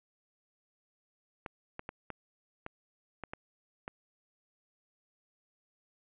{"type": "clicks", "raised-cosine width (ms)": 0.5, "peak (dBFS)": -24, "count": 8, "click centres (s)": [1.462, 1.794, 1.891, 2.103, 2.664, 3.237, 3.335, 3.879], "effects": ["resampled to 8000 Hz", "9-bit"]}